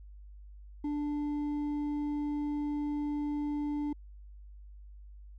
sine tone with hard clipping, 293.7 Hz, D4, in tune, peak -32 dBFS, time 0.84-3.93 s, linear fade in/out 5 ms, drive 4 dB, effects added 50 Hz sine -47 dBFS peak until 5.38 s

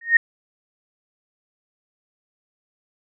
sine tone with exponential growth, 1853 Hz, A#6, 11 cents flat, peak -6 dBFS, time 0.01-0.17 s, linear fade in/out 5 ms, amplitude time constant 34 ms, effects none

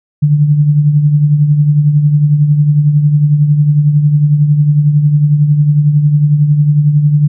sine tone with tremolo, 147.8 Hz, D3, 11 cents sharp, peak -3 dBFS, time 0.22-7.28 s, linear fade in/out 10 ms, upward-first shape triangle, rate 11 Hz, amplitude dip 60%, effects none

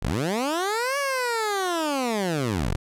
15% pulse linear two-way sweep, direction up then down, 30.41 to 572 to 30.41 Hz, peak -17 dBFS, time 0.02-2.76 s, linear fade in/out 10 ms, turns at 0.98 s, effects low-pass 12000 Hz 12 dB/octave

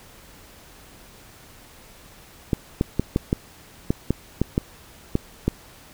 clicks, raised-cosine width 3 ms, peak -6 dBFS, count 11, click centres 2.532 / 2.811 / 2.996 / 3.161 / 3.329 / 3.905 / 4.106 / 4.416 / 4.579 / 5.154 / 5.48 s, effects pink hiss -48 dBFS RMS until 5.93 s

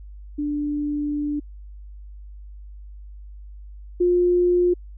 sine tone pair in turn, 293.7 / 354.8 Hz, D4 / F4, 0 / +27 cents, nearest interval minor third, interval 327 cents, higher second, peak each -22 / -15 dBFS, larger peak second, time 0.38-1.4 / 4-4.74 s, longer first, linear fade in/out 10 ms, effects added 50 Hz sine -37 dBFS peak until 4.97 s

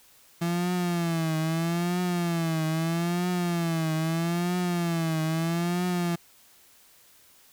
35% pulse tone with vibrato, 168.6 Hz, E3, 39 cents sharp, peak -23 dBFS, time 0.41-6.16 s, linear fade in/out 10 ms, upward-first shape triangle, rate 0.78 Hz, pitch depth 120 cents each way, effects white hiss -57 dBFS RMS until 7.52 s

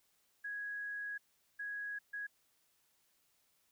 sine tone bursts at uneven times, 1661.2 Hz, G#6, in tune, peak -39 dBFS, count 3, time 0.44-1.18 / 1.59-1.99 / 2.13-2.27 s, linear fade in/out 10 ms, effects white hiss -75 dBFS RMS until 3.71 s

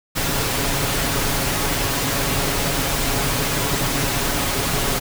pink noise with comb filter, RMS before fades -21 dBFS, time 0.15-5 s, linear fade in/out 20 ms, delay 7.2 ms, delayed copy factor +0.5, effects none

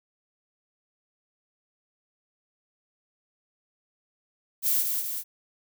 violet noise with echo, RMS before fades -24 dBFS, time 4.62-4.86 s, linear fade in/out 50 ms, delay 190 ms, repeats 2, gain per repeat -4 dB, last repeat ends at 5.24 s, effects none

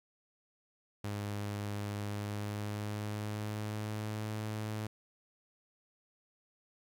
sawtooth tone with pitch glide, 102.8 to 107.66 Hz, G#2 to A2, -17 to -37 cents, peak -32 dBFS, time 1.04-4.87 s, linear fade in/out 5 ms, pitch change +80 cents, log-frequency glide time 2-4.33 s, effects 12-bit

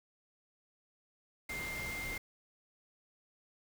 sine tone in noise, 2103 Hz, C7, 8 cents sharp, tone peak -39 dBFS, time 1.49-2.18 s, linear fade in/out 5 ms, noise pink, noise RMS -44 dBFS, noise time 1.49-2.18 s, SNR +2 dB, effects none

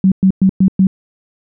sine tone bursts, 190 Hz, F#3, 46 cents sharp, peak -6 dBFS, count 5, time 0.04-0.87 s, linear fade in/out 2 ms, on 78 ms, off 110 ms, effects none

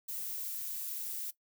violet noise, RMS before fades -39 dBFS, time 0.08-1.31 s, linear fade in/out 10 ms, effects noise-tail reverb RT60 0.1 s tail -17 dB re dry

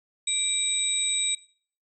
sine tone cluster, 2336 / 3803 / 8010 Hz, D7 / A#7 / B8, -10 / +34 / +23 cents, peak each -35 / -28 / -26 dBFS, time 0.27-1.35 s, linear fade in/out 5 ms, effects noise-tail reverb RT60 0.5 s tail -21 dB re dry

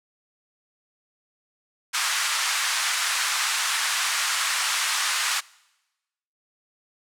pink band-pass noise, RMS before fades -25 dBFS, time 1.93-5.41 s, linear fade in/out 20 ms, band 1100 to 10000 Hz, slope 24 dB/octave, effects noise-tail reverb RT60 1.0 s tail -23 dB re dry

